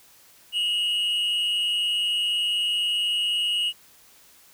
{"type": "tone with amplitude modulation", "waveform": "triangle", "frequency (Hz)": 2881, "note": "F#7", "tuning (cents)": -47, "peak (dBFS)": -18, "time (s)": [0.52, 3.73], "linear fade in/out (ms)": 50, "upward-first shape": "sine", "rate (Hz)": 204, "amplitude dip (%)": 50, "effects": ["white hiss -54 dBFS RMS until 4.53 s"]}